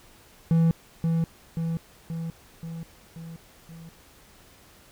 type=tone with echo; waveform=triangle; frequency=164.81 Hz; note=E3; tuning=in tune; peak=-15 dBFS; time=0.51-0.71 s; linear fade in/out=0 ms; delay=530 ms; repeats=6; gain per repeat=-4 dB; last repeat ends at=3.89 s; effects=pink hiss -54 dBFS RMS until 4.91 s